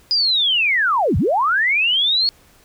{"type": "linear two-way sweep", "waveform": "sine", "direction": "down then up", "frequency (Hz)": [4978, 61.74, 4414], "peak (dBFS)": -14, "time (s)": [0.11, 2.29], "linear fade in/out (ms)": 0, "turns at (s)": 1.17, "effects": ["pink hiss -52 dBFS RMS until 2.64 s"]}